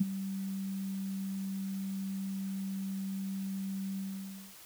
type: tone with ADSR envelope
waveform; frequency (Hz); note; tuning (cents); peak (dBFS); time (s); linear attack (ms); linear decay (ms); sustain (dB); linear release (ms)
sine; 193.5; G3; -22; -21; 0-4.55; 11; 24; -13; 580
effects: white hiss -53 dBFS RMS until 4.65 s